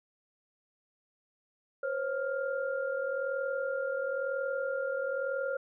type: tone cluster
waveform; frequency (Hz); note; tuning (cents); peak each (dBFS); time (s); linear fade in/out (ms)
sine; 503 / 544 / 1401; B4 / C#5 / F6; +32 / -33 / +5; -37 / -32 / -37; 1.83-5.57; 5
effects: none